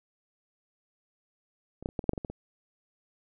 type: clicks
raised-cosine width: 2 ms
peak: -29 / -15 / -30 / -16 / -28 / -8 / -20 / -20 / -21 / -25 dBFS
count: 10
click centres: 1.826 / 1.859 / 1.889 / 1.992 / 2.041 / 2.093 / 2.134 / 2.178 / 2.248 / 2.3 s
effects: none

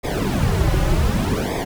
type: noise with flanger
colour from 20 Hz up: brown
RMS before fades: -19 dBFS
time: 0.03-1.65 s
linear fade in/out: 20 ms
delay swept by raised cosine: 0.69 to 4.49 ms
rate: 0.66 Hz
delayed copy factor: -0.9
effects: none

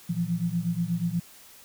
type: tone cluster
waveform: sine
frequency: 115.7 / 167.4 / 175.7 Hz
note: A#2 / E3 / F3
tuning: -13 / +27 / +11 cents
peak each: -36 / -28 / -28 dBFS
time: 0.09-1.2 s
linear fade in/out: 10 ms
effects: white hiss -51 dBFS RMS until 1.64 s

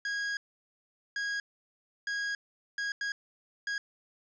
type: tone bursts at uneven times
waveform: 45% pulse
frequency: 1644 Hz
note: G#6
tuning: 18 cents flat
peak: -31 dBFS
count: 6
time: 0.05-0.37 / 1.16-1.4 / 2.07-2.35 / 2.78-2.92 / 3.01-3.12 / 3.67-3.78 s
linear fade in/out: 2 ms
effects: resampled to 16000 Hz + 10-bit

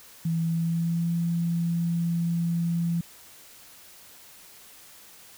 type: tone with pitch glide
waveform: sine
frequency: 164.81 to 169.35 Hz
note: E3 to E3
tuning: 0 to +47 cents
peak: -23 dBFS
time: 0.25-3.01 s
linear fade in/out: 5 ms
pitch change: +47 cents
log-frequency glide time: 0.43-1.12 s
effects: white hiss -50 dBFS RMS until 5.37 s

